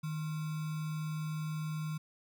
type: tone with sample-and-hold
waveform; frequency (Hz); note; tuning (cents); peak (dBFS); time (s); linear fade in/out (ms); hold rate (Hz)
sine; 155.7; D#3; +2; -34; 0.03-1.98; 10; 1225
effects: none